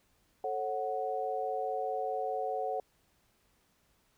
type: chord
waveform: sine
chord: F# minor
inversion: first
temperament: equal with one note detuned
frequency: 440 / 544.8 / 740 Hz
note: A4 / C#5 / F#5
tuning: 0 / -30 / 0 cents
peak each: -37 / -37 / -34 dBFS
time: 0.44-2.8 s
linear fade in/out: 2 ms
effects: pink hiss -71 dBFS RMS until 4.17 s